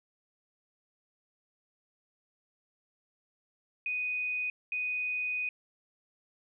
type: tone bursts at uneven times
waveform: sine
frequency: 2489 Hz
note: D#7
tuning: in tune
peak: -30 dBFS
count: 2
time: 3.86-4.5 / 4.72-5.49 s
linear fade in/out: 2 ms
effects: none